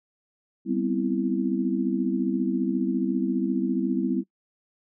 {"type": "chord", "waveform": "sine", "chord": "C major seventh", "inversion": "second", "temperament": "equal", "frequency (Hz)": [196, 246.9, 261.6, 329.6], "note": ["G3", "B3", "C4", "E4"], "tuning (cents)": [0, 0, 0, 0], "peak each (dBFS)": -28, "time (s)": [0.65, 4.24], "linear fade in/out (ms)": 50, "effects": ["noise-tail reverb RT60 0.1 s tail -21 dB re dry"]}